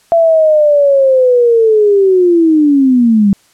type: linear sweep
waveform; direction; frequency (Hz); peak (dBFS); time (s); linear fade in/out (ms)
sine; down; 676 to 194.1; -5; 0.12-3.33; 0
effects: white hiss -50 dBFS RMS until 3.53 s + low-pass 10000 Hz 12 dB/octave